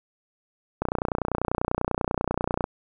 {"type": "click train", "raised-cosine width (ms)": 1, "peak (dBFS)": -10, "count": 56, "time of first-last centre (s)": [0.82, 2.641], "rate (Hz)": 30.2, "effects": []}